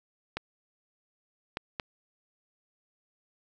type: clicks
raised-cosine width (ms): 0.3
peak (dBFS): -16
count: 3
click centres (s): 0.37 / 1.571 / 1.798
effects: none